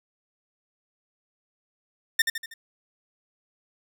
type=tone with echo; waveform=sawtooth; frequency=1812 Hz; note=A#6; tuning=50 cents flat; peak=-13 dBFS; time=2.19-2.22 s; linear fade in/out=5 ms; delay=80 ms; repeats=4; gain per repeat=-6 dB; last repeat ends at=2.54 s; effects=none